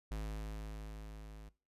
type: tone with level ramp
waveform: square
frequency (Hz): 53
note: G#1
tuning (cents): +36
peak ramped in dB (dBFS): -38 to -50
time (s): 0.11-1.49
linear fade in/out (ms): 5
effects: noise-tail reverb RT60 0.3 s tail -19 dB re dry + resampled to 32000 Hz